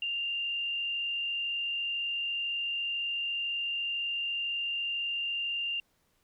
sine tone with frequency modulation, 2794 Hz, F7, in tune, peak -30 dBFS, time 0.02-5.8 s, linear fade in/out 2 ms, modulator 42 Hz, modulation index 0.78, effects pink hiss -72 dBFS RMS until 6.23 s

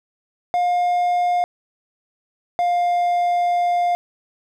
triangle tone pair in turn, 710 / 703.9 Hz, F5 / F5, +28 / +13 cents, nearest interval unison, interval 15 cents, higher first, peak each -14 dBFS, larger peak neither, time 0.54-1.44 / 2.59-3.95 s, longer second, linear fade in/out 0 ms, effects none

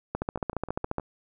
two click trains, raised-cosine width 1 ms, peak -14 / -24 dBFS, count 13 / 6, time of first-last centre 0.15-0.983 / 0.22-0.998 s, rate 14.4 / 6.43 Hz, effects none

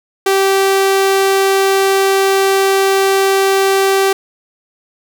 sawtooth tone, 388.6 Hz, G4, 15 cents flat, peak -6 dBFS, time 0.26-4.13 s, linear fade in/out 5 ms, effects none

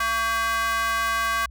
square tone with high-pass filter, 226.4 Hz, A3, 50 cents sharp, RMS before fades -24 dBFS, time 0-1.46 s, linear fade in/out 5 ms, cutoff 1300 Hz, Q 4.9, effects added 61 Hz sine -39 dBFS peak until 1.5 s

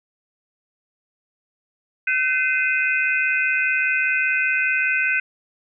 sine tone cluster, 1525 / 2071 / 2501 / 2646 Hz, G6 / C7 / D#7 / E7, -48 / -18 / +8 / +6 cents, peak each -21 / -25 / -22 / -29 dBFS, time 2.07-5.2 s, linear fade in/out 5 ms, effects none

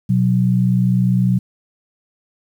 sine tone pair together, 124.12 / 184.1 Hz, B2 / F#3, +9 / -8 cents, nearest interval perfect fifth, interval 683 cents, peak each -15 dBFS, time 0.09-1.39 s, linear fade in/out 10 ms, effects 8-bit

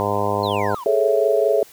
harmonic tone, 102.2 Hz, G#2, 27 cents flat, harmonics 1 / 2 / 3 / 4 / 5 / 6 / 7 / 8 / 9 / 10, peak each -28 / -30 / -32 / -26 / -26 / -27 / -28 / -30 / -26 / -27 dBFS, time 0-0.75 s, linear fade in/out 0 ms
triangle exponential sweep, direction down, 4352 to 930 Hz, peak -28 dBFS, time 0.43-0.84 s, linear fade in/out 5 ms
sine chord, A major seventh, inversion third, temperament equal, 415.3 / 440 / 554.4 / 659.3 Hz, G#4 / A4 / C#5 / E5, 0 / 0 / 0 / 0 cents, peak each -20 dBFS, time 0.86-1.63 s, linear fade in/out 2 ms
effects white hiss -47 dBFS RMS until 1.72 s

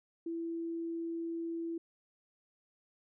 sine tone, 333 Hz, E4, 18 cents sharp, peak -35 dBFS, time 0.26-1.78 s, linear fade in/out 5 ms, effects none

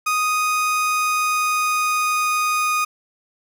30% pulse tone with pitch glide, 1244.5 to 1237.3 Hz, D#6 to D#6, 0 to -10 cents, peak -15 dBFS, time 0.06-2.85 s, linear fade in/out 10 ms, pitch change -10 cents, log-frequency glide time 0.73-2.5 s, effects 8-bit

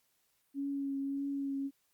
sine tone with vibrato, 277.2 Hz, C#4, in tune, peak -33 dBFS, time 0.54-1.71 s, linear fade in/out 50 ms, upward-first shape triangle, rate 1.7 Hz, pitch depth 21 cents each way, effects white hiss -75 dBFS RMS until 1.93 s + Opus 48 kbps

